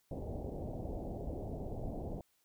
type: low-pass noise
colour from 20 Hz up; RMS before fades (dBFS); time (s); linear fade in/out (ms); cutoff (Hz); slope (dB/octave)
pink; -41; 0.11-2.21; 2; 740; 48
effects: white hiss -75 dBFS RMS until 2.44 s